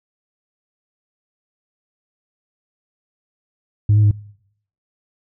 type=tone with pitch steps; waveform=sine; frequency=104.1 / 105.9 / 103.5 Hz; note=G#2 / G#2 / G#2; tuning=+5 / +34 / -5 cents; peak=-8 dBFS; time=3.89-4.112 s; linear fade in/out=5 ms; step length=74 ms; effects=noise-tail reverb RT60 0.7 s tail -23 dB re dry + tanh soft clip ceiling -8 dBFS